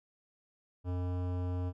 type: tone with hard clipping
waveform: sine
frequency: 89.9 Hz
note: F#2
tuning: 49 cents flat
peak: -34 dBFS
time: 0.84-1.73 s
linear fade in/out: 50 ms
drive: 17 dB
effects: none